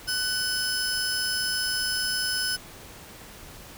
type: tone pair together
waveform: sawtooth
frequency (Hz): 1500 / 5175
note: F#6 / E8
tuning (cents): +23 / -33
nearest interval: octave + major sixth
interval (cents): 2144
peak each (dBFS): -25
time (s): 0.07-2.57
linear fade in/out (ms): 20
effects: pink hiss -45 dBFS RMS until 3.77 s